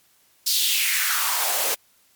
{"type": "noise with high-pass filter sweep", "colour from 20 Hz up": "white", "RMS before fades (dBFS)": -22, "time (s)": [0.46, 1.75], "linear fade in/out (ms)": 10, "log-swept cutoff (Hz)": [4700, 430], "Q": 3.2, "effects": ["white hiss -60 dBFS RMS until 2.15 s", "MP3 96 kbps"]}